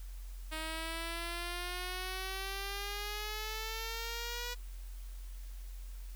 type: exponential sweep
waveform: 5% pulse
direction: up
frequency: 313.3 to 487.4 Hz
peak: -27 dBFS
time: 0.51-4.55 s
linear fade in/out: 20 ms
effects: added 44 Hz sine -42 dBFS peak until 6.15 s + white hiss -60 dBFS RMS until 6.15 s